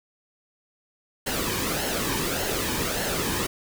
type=noise with flanger; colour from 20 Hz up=pink; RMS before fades=-27 dBFS; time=1.26-3.47 s; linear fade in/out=10 ms; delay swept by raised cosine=0.83 to 1.49 ms; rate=1.7 Hz; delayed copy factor=-0.55; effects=none